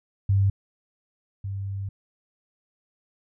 sine tone pair in turn, 98.3 / 98.3 Hz, G2 / G2, +5 / +5 cents, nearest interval unison, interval 0 cents, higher neither, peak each -17 / -28 dBFS, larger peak first, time 0.29-0.5 / 1.44-1.89 s, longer second, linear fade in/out 5 ms, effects none

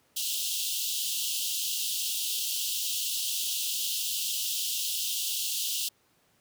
pink high-pass noise, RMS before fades -31 dBFS, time 0.16-5.89 s, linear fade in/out 10 ms, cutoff 2800 Hz, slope 96 dB/octave, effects pink hiss -67 dBFS RMS until 6.4 s + high-pass 100 Hz 12 dB/octave

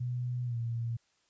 sine tone with pitch glide, 123.47 to 116.61 Hz, B2 to A#2, 0 to +1 cents, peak -31 dBFS, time 0-0.97 s, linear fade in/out 10 ms, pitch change -99 cents, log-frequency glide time 0.45-0.57 s, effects white hiss -72 dBFS RMS until 1.29 s + resampled to 16000 Hz

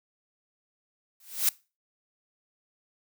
blue noise with exponential growth, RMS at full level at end -20 dBFS, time 1.2-1.49 s, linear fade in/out 2 ms, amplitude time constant 62 ms, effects noise-tail reverb RT60 0.3 s tail -22 dB re dry

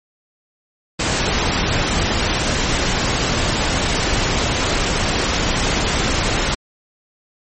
pink noise, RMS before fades -18 dBFS, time 0.99-6.55 s, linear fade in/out 10 ms, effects MP3 32 kbps

